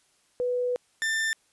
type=tone pair in turn; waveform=sine / 40% pulse; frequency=493.9 / 1786.2 Hz; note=B4 / A6; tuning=0 / +26 cents; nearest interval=octave + minor seventh; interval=2226 cents; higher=second; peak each=-24 dBFS; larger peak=neither; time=0.4-0.76 / 1.02-1.33 s; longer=first; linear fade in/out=0 ms; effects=white hiss -66 dBFS RMS until 1.52 s + resampled to 24000 Hz